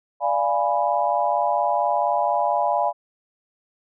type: chord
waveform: sine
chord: D diminished seventh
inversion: none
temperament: equal with one note detuned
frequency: 587.3 / 691.6 / 830.6 / 987.8 Hz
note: D5 / F5 / Ab5 / Cb6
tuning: 0 / -17 / 0 / 0 cents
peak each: -25 / -23 / -23 / -25 dBFS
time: 0.2-2.93 s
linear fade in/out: 50 ms
effects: none